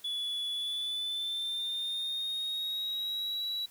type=tone with pitch glide; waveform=sine; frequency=3423 to 3909 Hz; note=A7 to B7; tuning=-48 to -19 cents; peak=-29 dBFS; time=0.04-3.66 s; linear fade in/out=10 ms; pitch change=+229 cents; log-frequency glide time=0.53-3.44 s; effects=tanh soft clip ceiling -31 dBFS + white hiss -58 dBFS RMS until 3.7 s